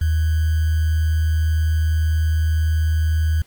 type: tone with sample-and-hold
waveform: sine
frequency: 79.1 Hz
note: D#2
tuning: 29 cents sharp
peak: -15 dBFS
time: 0.01-3.42 s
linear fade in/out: 5 ms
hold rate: 1575 Hz
effects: pink hiss -55 dBFS RMS until 3.46 s

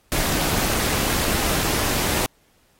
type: noise with amplitude modulation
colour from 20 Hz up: pink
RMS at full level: -20 dBFS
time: 0.12-2.26 s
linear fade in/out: 0 ms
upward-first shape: sine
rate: 267 Hz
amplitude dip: 60%
effects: pink hiss -61 dBFS RMS until 2.79 s + AAC 48 kbps

